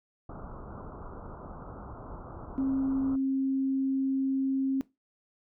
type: low-pass noise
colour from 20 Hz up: pink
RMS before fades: -43 dBFS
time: 0.29-3.16 s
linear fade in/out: 5 ms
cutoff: 1400 Hz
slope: 96 dB/octave
type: tone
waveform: sine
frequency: 268 Hz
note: C4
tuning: 42 cents sharp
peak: -25 dBFS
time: 2.58-4.81 s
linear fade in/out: 0 ms
effects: noise-tail reverb RT60 0.2 s tail -18 dB re dry